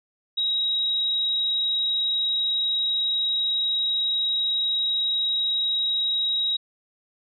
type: tone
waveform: sine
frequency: 3818 Hz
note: A#7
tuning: 41 cents sharp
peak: -21 dBFS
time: 0.37-6.57 s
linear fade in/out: 10 ms
effects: none